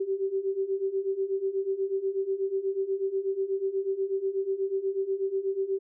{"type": "beating tone pair", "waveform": "sine", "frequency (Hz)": [382.8, 391], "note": ["G4", "G4"], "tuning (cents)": [-41, -4], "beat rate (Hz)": 8.2, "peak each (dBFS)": [-31, -28], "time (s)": [0, 5.79], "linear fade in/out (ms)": 10, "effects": []}